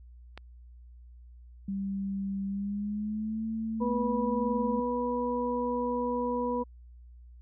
click, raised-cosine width 0.3 ms, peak -26 dBFS, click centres 0.376 s
sine tone with pitch glide, 196 to 222.6 Hz, G3 to A3, 0 to +20 cents, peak -30 dBFS, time 1.68-4.8 s, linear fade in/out 5 ms, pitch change +220 cents, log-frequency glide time 2.46-3.46 s
harmonic tone, 244.4 Hz, B3, 18 cents flat, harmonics 1 / 2 / 4, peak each -32 / -31 / -33 dBFS, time 3.8-6.64 s, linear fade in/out 20 ms
effects added 60 Hz sine -48 dBFS peak until 7.41 s

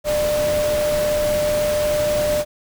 sine tone in noise, 598 Hz, D5, 31 cents sharp, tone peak -17 dBFS, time 0.04-2.45 s, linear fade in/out 50 ms, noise pink, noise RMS -27 dBFS, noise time 0.04-2.45 s, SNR +7 dB, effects none

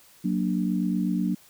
sine chord, Gb augmented, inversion none, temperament equal, 185 / 233.1 / 293.7 Hz, Gb3 / Bb3 / D4, 0 / 0 / 0 cents, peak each -25 / -28 / -29 dBFS, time 0.24-1.35 s, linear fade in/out 10 ms, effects white hiss -55 dBFS RMS until 1.49 s

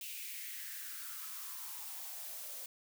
blue noise with high-pass filter sweep, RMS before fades -45 dBFS, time 0.01-2.66 s, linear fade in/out 2 ms, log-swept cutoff 2700 to 510 Hz, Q 4.2, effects none

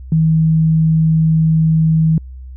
sine tone, 160 Hz, D#3, 49 cents sharp, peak -9 dBFS, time 0.12-2.18 s, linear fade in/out 2 ms, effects added 64 Hz sine -29 dBFS peak until 2.56 s

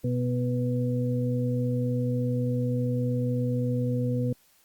harmonic tone, 123.47 Hz, B2, in tune, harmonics 1 / 2 / 4, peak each -26 / -29 / -32 dBFS, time 0.04-4.33 s, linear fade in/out 5 ms, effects white hiss -62 dBFS RMS until 4.64 s + Opus 48 kbps

